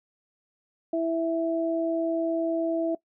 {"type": "tone pair together", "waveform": "sine", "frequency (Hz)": [329.6, 659.2], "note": ["E4", "E5"], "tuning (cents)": [0, 0], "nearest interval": "octave", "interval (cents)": 1200, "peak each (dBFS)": [-26, -26], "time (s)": [0.93, 2.95], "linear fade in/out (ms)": 5, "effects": ["noise-tail reverb RT60 0.1 s tail -20 dB re dry"]}